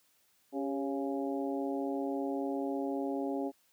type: harmonic tone with a mistuned harmonic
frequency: 138.5 Hz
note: C#3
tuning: 1 cent flat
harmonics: 2 / 3 / 4 / 5 / 6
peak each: -34 / -38 / -40 / -42 / -44 dBFS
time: 0.52-3.52 s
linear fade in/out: 50 ms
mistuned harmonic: 3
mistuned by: -63 cents
effects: white hiss -70 dBFS RMS until 3.72 s + high-pass 80 Hz 12 dB/octave